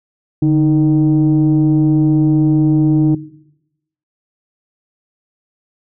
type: tone pair together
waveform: sine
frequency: 146.83 / 311.1 Hz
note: D3 / D#4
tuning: 0 / 0 cents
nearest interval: octave + minor second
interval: 1300 cents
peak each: -11 dBFS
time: 0.42-3.15 s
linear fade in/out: 5 ms
effects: noise-tail reverb RT60 0.9 s tail -18 dB re dry + tanh soft clip ceiling -5 dBFS